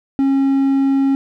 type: tone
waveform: triangle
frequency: 272.4 Hz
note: C#4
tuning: 30 cents flat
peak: -10 dBFS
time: 0.19-1.15 s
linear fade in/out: 0 ms
effects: none